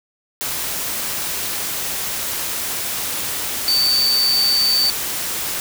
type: tone in noise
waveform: sine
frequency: 4566 Hz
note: D8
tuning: 50 cents flat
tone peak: -14 dBFS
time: 3.68-4.9 s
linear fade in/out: 0 ms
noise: white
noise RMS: -24 dBFS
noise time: 0.41-5.6 s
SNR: +7 dB
effects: none